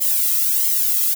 violet noise with flanger, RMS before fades -18 dBFS, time 0-1.15 s, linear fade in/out 20 ms, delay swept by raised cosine 0.96 to 1.56 ms, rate 1.5 Hz, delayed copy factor +0.9, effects none

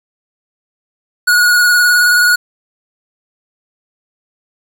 square tone with vibrato, 1452 Hz, F#6, 33 cents flat, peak -8 dBFS, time 1.27-2.36 s, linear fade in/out 10 ms, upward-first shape sine, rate 19 Hz, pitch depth 25 cents each way, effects 7-bit

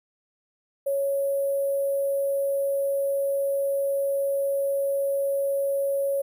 sine tone with sample-and-hold, 554.4 Hz, C#5, in tune, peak -22 dBFS, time 0.86-6.22 s, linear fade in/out 10 ms, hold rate 11025 Hz, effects none

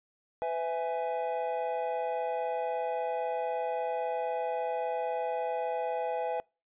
triangle chord, E major, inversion second, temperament equal with one note detuned, 503.1 / 659.3 / 830.6 Hz, B4 / E5 / G#5, +32 / 0 / 0 cents, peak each -32 dBFS, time 0.42-6.4 s, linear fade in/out 0 ms, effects noise-tail reverb RT60 0.3 s tail -26 dB re dry + resampled to 8000 Hz

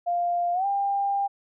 sine tone with pitch glide, 698.5 to 797.7 Hz, F5 to G5, 0 to +30 cents, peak -22 dBFS, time 0.06-1.28 s, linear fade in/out 20 ms, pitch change +230 cents, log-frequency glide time 0.53-0.66 s, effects none

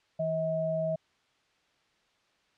sine tone pair together, 161.9 / 639.6 Hz, E3 / D#5, -31 / +48 cents, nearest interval 2 octaves, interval 2379 cents, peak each -34 / -28 dBFS, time 0.19-0.96 s, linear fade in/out 10 ms, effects white hiss -69 dBFS RMS until 2.57 s + low-pass 4000 Hz 12 dB/octave

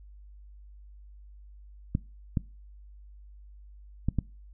clicks, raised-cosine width 5 ms, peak -13 dBFS, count 4, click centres 1.951 / 2.372 / 4.086 / 4.187 s, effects noise-tail reverb RT60 0.3 s tail -22 dB re dry + added 50 Hz sine -47 dBFS peak until 4.53 s

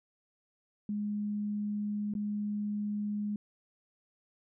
sine tone with dropouts, 207.7 Hz, G#3, in tune, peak -31 dBFS, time 0.89-3.36 s, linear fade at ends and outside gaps 2 ms, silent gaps 2.138-2.151 s, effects none

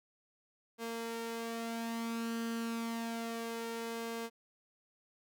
sawtooth tone with flanger, 229.8 Hz, A#3, 25 cents flat, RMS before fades -39 dBFS, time 0.78-4.3 s, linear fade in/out 50 ms, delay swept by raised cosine 1.9 to 3.7 ms, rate 0.3 Hz, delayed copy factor +0.5, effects none

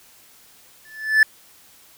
triangle tone with exponential growth, 1746 Hz, A6, 14 cents flat, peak -6 dBFS, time 0.85-1.23 s, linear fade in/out 2 ms, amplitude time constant 82 ms, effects white hiss -51 dBFS RMS until 1.97 s

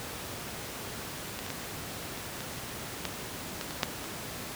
clicks, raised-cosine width 0.2 ms, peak -18 / -21 / -18 / -24 / -20 / -24 / -13 / -18 / -20 / -7 / -21 dBFS, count 11, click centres 1.39 / 1.464 / 1.503 / 2.175 / 2.406 / 2.535 / 3.053 / 3.612 / 3.708 / 3.832 / 4.042 s, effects pink hiss -39 dBFS RMS until 4.55 s + high-pass 80 Hz 12 dB/octave

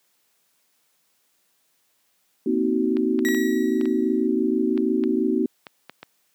sine chord, C half-diminished seventh, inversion third, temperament just, 235.5 / 261.6 / 314 / 376.7 Hz, Bb3 / C4 / Eb4 / Gb4, +18 / 0 / +16 / +31 cents, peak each -24 dBFS, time 2.46-5.46 s, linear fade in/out 5 ms
clicks, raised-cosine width 0.3 ms, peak -21 dBFS, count 11, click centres 2.969 / 3.191 / 3.287 / 3.347 / 3.812 / 3.856 / 4.777 / 5.038 / 5.668 / 5.896 / 6.03 s
40% pulse tone with exponential decay, 1921 Hz, B6, 48 cents flat, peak -22 dBFS, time 3.25-4.27 s, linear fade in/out 0 ms, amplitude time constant 220 ms
effects white hiss -67 dBFS RMS until 6.34 s + high-pass 150 Hz 12 dB/octave

